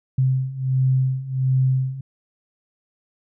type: beating tone pair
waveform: sine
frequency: 130 / 131.4 Hz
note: C3 / C3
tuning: -11 / +8 cents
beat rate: 1.4 Hz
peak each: -22 / -19 dBFS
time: 0.18-2.01 s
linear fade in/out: 5 ms
effects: none